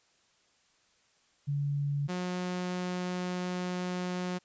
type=tone pair in turn; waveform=sine / sawtooth; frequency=142.9 / 180.55 Hz; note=D3 / F#3; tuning=-47 / -42 cents; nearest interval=major third; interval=405 cents; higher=second; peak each=-28 dBFS; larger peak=neither; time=1.47-2.08 / 2.08-4.39 s; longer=second; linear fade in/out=20 ms; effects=white hiss -68 dBFS RMS until 4.44 s + resampled to 16000 Hz